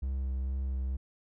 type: tone with vibrato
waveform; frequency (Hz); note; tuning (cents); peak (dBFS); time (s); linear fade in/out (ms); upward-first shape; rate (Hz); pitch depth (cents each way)
triangle; 65.9; C2; +13; -28; 0.02-0.97; 10; sine; 2.2; 20
effects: none